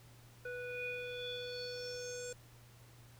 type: tone with low-pass filter sweep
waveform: square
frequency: 492.3 Hz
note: B4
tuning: 6 cents flat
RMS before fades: -43 dBFS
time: 0.45-2.33 s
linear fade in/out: 5 ms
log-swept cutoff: 1800 to 7700 Hz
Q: 7.9
effects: added 119 Hz sine -58 dBFS peak until 3.19 s + pink hiss -63 dBFS RMS until 3.19 s